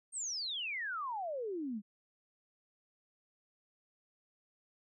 sine exponential sweep, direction down, 8870 to 195.7 Hz, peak -36 dBFS, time 0.12-1.82 s, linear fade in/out 50 ms, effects none

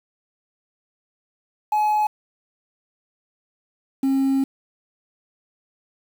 sine tone pair in turn, 848 / 269.8 Hz, G#5 / C#4, +36 / -47 cents, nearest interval octave + minor sixth, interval 1983 cents, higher first, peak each -14 dBFS, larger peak neither, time 1.72-2.07 / 4.03-4.44 s, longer second, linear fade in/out 5 ms, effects tanh soft clip ceiling -16 dBFS + 7-bit

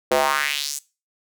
square tone with high-pass filter sweep, 71.7 Hz, D2, 41 cents flat, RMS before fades -22 dBFS, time 0.11-0.79 s, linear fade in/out 5 ms, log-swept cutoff 460 to 7900 Hz, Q 2.6, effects noise-tail reverb RT60 0.3 s tail -20 dB re dry

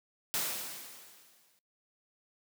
white noise with exponential decay, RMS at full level -31 dBFS, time 0.34-1.59 s, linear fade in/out 0 ms, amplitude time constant 270 ms, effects noise-tail reverb RT60 0.2 s tail -24 dB re dry + high-pass 150 Hz 12 dB/octave

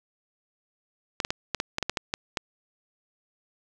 clicks, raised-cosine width 0.2 ms, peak -9 dBFS, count 11, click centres 1.202 / 1.249 / 1.305 / 1.547 / 1.601 / 1.784 / 1.827 / 1.896 / 1.972 / 2.139 / 2.372 s, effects none

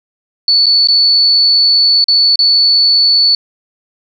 sine tone with dropouts, 4455 Hz, C#8, 8 cents sharp, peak -6 dBFS, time 0.48-3.35 s, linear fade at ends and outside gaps 2 ms, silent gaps 0.659-0.665 / 0.873-0.885 / 2.042-2.083 / 2.358-2.39 s, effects 8-bit

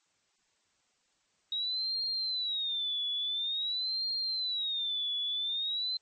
sine tone with vibrato, 3793 Hz, A#7, 29 cents sharp, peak -30 dBFS, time 1.52-5.97 s, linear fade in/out 2 ms, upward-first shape sine, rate 0.48 Hz, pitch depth 180 cents each way, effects white hiss -73 dBFS RMS until 6.01 s + MP3 32 kbps

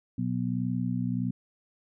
harmonic tone, 61.5 Hz, B1, 7 cents flat, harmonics 2 / 3 / 4, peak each -31 / -31 / -31 dBFS, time 0.18-1.31 s, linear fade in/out 5 ms, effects none

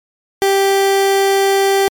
30% pulse tone, 392 Hz, G4, in tune, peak -8 dBFS, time 0.42-1.88 s, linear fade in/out 0 ms, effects MP3 96 kbps

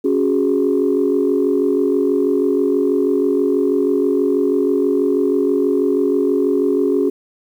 sine chord, C# suspended fourth, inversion none, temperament just, 277.2 / 369.6 / 415.8 Hz, C#4 / F#4 / G#4, 0 / -2 / +2 cents, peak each -17 dBFS, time 0.04-7.1 s, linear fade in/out 10 ms, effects tanh soft clip ceiling -6 dBFS + 8-bit

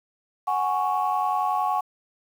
sine chord, F# suspended second, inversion none, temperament equal, 740 / 830.6 / 1108.7 Hz, F#5 / G#5 / C#6, 0 / 0 / 0 cents, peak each -25 dBFS, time 0.47-1.81 s, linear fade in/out 10 ms, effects tanh soft clip ceiling -14 dBFS + 8-bit

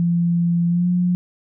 sine tone with pitch glide, 171.4 to 178.27 Hz, F3 to F3, -32 to +36 cents, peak -15 dBFS, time 0-1.15 s, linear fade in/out 0 ms, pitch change +68 cents, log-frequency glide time 0.68-0.88 s, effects none

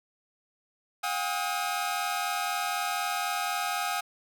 sawtooth tone cluster, 719 / 803 / 1266 Hz, F#5 / G5 / D#6, -50 / +41 / +30 cents, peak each -29 dBFS, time 1.03-4.01 s, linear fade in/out 10 ms, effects none

